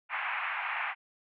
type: band-pass noise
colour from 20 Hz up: white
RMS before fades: -34 dBFS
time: 0.09-0.95 s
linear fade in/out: 50 ms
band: 760 to 2500 Hz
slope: 48 dB/octave
effects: none